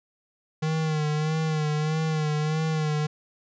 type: tone with vibrato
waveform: square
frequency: 154.8 Hz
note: D#3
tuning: 9 cents flat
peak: -24 dBFS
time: 0.62-3.07 s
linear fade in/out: 10 ms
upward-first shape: sine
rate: 1.6 Hz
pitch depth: 47 cents each way
effects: resampled to 16000 Hz